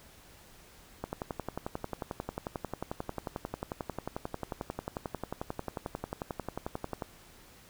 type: click train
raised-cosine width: 1 ms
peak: -20 dBFS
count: 68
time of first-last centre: 1.04-7.022 s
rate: 11.2 Hz
effects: pink hiss -56 dBFS RMS until 7.69 s